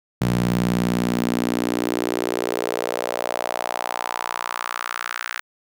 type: tone with high-pass filter sweep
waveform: sawtooth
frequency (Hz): 59.9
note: A#1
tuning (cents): +48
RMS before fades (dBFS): -24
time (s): 0.21-5.41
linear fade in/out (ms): 5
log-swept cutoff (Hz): 140 to 1600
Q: 2.5
effects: none